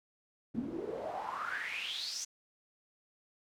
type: noise with band-pass filter sweep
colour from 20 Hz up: pink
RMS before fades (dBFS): -39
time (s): 0.54-2.25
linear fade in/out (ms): 10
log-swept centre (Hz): 220 to 6400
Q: 7.5
effects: none